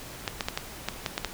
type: clicks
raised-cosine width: 0.2 ms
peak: -10 dBFS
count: 8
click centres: 0.278 / 0.408 / 0.485 / 0.575 / 0.886 / 1.062 / 1.179 / 1.247 s
effects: pink hiss -42 dBFS RMS until 1.33 s